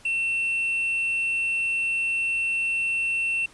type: tone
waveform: triangle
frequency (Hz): 2700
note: E7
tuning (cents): +41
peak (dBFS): -21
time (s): 0.05-3.46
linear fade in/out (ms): 5
effects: pink hiss -52 dBFS RMS until 3.53 s + resampled to 24000 Hz